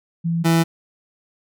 sine / 30% pulse tone pair in turn, 167.2 / 165.47 Hz, E3 / E3, +25 / +7 cents, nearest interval unison, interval 18 cents, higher first, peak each -18 / -11 dBFS, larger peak second, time 0.24-0.44 / 0.44-0.64 s, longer neither, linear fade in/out 20 ms, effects none

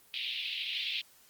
white band-pass noise, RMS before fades -35 dBFS, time 0.14-1.01 s, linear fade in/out 0 ms, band 2400 to 3900 Hz, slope 48 dB/octave, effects white hiss -61 dBFS RMS until 1.29 s + Opus 24 kbps

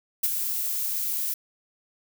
violet noise with ADSR envelope, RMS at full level -21 dBFS, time 0.23-1.34 s, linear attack 11 ms, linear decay 35 ms, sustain -7 dB, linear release 4 ms, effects none

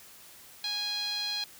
5% pulse tone with low-pass filter, 827 Hz, G#5, 8 cents flat, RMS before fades -33 dBFS, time 0.64-1.44 s, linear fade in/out 2 ms, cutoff 4000 Hz, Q 6.7, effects white hiss -52 dBFS RMS until 1.59 s

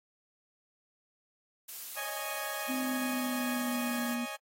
blue noise, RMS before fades -42 dBFS, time 1.68-4.15 s, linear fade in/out 10 ms
15% pulse chord, C# suspended second, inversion none, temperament equal, 554.4 / 622.3 / 830.6 Hz, C#5 / D#5 / G#5, 0 / 0 / 0 cents, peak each -38 / -35 / -34 dBFS, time 1.96-4.37 s, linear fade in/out 20 ms
sine tone with pitch glide, 258.6 to 239.9 Hz, C4 to A#3, -20 to +50 cents, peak -32 dBFS, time 2.68-4.26 s, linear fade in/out 20 ms, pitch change -130 cents, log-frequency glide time 2.78-4.05 s
effects AAC 48 kbps

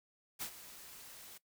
white noise with ADSR envelope, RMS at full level -39 dBFS, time 0.39-1.38 s, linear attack 29 ms, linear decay 80 ms, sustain -14 dB, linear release 9 ms, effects noise-tail reverb RT60 0.1 s tail -18 dB re dry

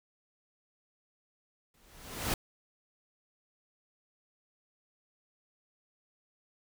pink noise with exponential growth, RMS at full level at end -29 dBFS, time 1.74-2.34 s, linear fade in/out 2 ms, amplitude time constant 130 ms, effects none

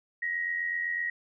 sine tone pair together, 1887.6 / 1975.5 Hz, A#6 / B6, +21 / 0 cents, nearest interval minor second, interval 79 cents, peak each -29 / -36 dBFS, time 0.22-1.1 s, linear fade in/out 5 ms, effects none

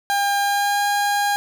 30% pulse tone with pitch glide, 804 to 813.8 Hz, G5 to G#5, +44 to -35 cents, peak -15 dBFS, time 0.1-1.36 s, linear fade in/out 0 ms, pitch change +21 cents, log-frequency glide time 0.39-0.85 s, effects none

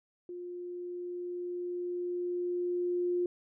sine tone with level ramp, 354.2 Hz, F4, 24 cents sharp, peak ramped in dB -39 to -27 dBFS, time 0.29-3.26 s, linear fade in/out 2 ms, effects none

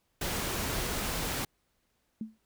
pink noise, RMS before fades -33 dBFS, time 0.21-1.45 s, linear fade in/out 5 ms
sine tone with exponential decay, 219.6 Hz, A3, 3 cents flat, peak -30 dBFS, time 2.21-2.38 s, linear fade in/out 2 ms, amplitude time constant 35 ms
effects pink hiss -75 dBFS RMS until 2.45 s

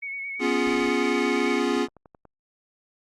sine tone with vibrato, 2217 Hz, C#7, in tune, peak -30 dBFS, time 0.02-1.6 s, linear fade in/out 10 ms, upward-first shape sine, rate 9 Hz, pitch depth 28 cents each way
square chord, C# dominant seventh, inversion third, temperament equal, 246.9 / 277.2 / 349.2 / 415.3 Hz, B3 / C#4 / E#4 / G#4, 0 / 0 / 0 / 0 cents, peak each -28 dBFS, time 0.39-1.88 s, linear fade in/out 50 ms
pink noise, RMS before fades -44 dBFS, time 0.66-0.9 s, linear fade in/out 10 ms
clicks, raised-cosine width 1 ms, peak -34 dBFS, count 8, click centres 1.456 / 1.702 / 1.768 / 1.885 / 1.967 / 2.058 / 2.148 / 2.253 s
effects low-pass 6000 Hz 12 dB/octave + Opus 48 kbps

